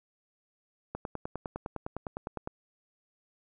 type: click train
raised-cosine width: 1 ms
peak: -21 dBFS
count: 16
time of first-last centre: 0.95-2.474 s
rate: 9.84 Hz
effects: none